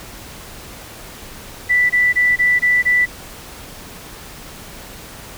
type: tone bursts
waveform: sine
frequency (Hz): 1975.5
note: B6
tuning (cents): 0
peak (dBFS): -11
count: 6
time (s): 1.69-3.06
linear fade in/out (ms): 20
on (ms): 210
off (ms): 22
effects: pink hiss -36 dBFS RMS until 5.37 s